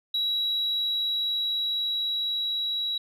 sine tone with level ramp, 3886 Hz, B7, 29 cents flat, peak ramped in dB -22 to -25 dBFS, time 0.14-2.98 s, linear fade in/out 5 ms, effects tanh soft clip ceiling -21 dBFS

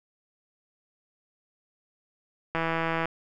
click train, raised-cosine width 0.5 ms, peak -13 dBFS, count 84, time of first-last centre 2.55-3.056 s, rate 164 Hz, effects none

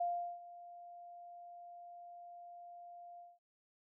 sine tone with ADSR envelope, 698.5 Hz, F5, in tune, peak -32 dBFS, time 0-3.39 s, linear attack 9 ms, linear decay 380 ms, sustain -18 dB, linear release 200 ms, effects none

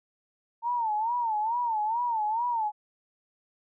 sine tone with vibrato, 906 Hz, A#5, 50 cents flat, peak -25 dBFS, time 0.62-2.72 s, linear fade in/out 50 ms, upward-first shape sine, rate 2.3 Hz, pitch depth 130 cents each way, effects none

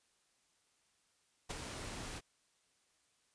pink noise with ADSR envelope, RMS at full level -38 dBFS, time 1.49-2.21 s, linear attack 20 ms, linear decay 13 ms, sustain -7 dB, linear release 34 ms, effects white hiss -75 dBFS RMS until 3.34 s + resampled to 22050 Hz

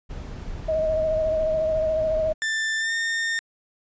brown noise, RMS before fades -34 dBFS, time 0.09-2.34 s, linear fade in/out 20 ms
sine tone with vibrato, 631 Hz, D#5, 24 cents sharp, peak -20 dBFS, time 0.68-2.33 s, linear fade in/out 10 ms, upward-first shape sine, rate 14 Hz, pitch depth 27 cents each way
40% pulse tone with pitch glide, 1775 to 1822.8 Hz, A6 to A#6, +15 to -39 cents, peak -22 dBFS, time 2.42-3.39 s, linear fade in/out 0 ms, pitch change +46 cents, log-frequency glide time 2.78-2.93 s
effects resampled to 16000 Hz

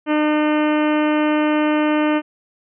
harmonic tone, 302.8 Hz, D#4, 47 cents flat, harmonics 1 / 2 / 3 / 4 / 5 / 6 / 7 / 8 / 9 / 10, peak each -16 / -22 / -26 / -28 / -30 / -32 / -33 / -34 / -35 / -36 dBFS, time 0.06-2.22 s, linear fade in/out 50 ms, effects none

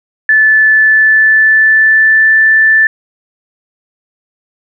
sine tone with pitch glide, 1744 to 1762.2 Hz, A6 to A6, -16 to +2 cents, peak -4 dBFS, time 0.29-2.87 s, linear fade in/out 2 ms, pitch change +18 cents, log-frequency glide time 0.74-2.34 s, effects none

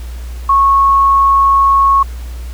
sine tone, 1100 Hz, C#6, 14 cents flat, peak -6 dBFS, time 0.49-2.03 s, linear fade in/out 5 ms, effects added 60 Hz sine -22 dBFS peak until 2.53 s + pink hiss -39 dBFS RMS until 2.53 s

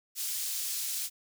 pink high-pass noise, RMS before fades -34 dBFS, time 0.15-1.1 s, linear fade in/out 50 ms, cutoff 5400 Hz, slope 12 dB/octave, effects none

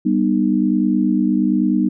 sine chord, G augmented, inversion none, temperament just, 196 / 245 / 306.2 Hz, G3 / B3 / D#4, 0 / -14 / -28 cents, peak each -18 dBFS, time 0.05-1.89 s, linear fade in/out 10 ms, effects none

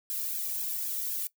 violet noise with flanger, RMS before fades -33 dBFS, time 0.1-1.27 s, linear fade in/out 0 ms, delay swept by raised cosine 1.2 to 1.74 ms, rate 3.9 Hz, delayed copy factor +0.9, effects noise-tail reverb RT60 0.1 s tail -19 dB re dry

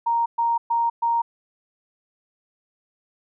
sine tone bursts, 932 Hz, A#5, 1 cent flat, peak -18 dBFS, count 4, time 0.06-1.22 s, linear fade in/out 10 ms, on 200 ms, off 120 ms, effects none

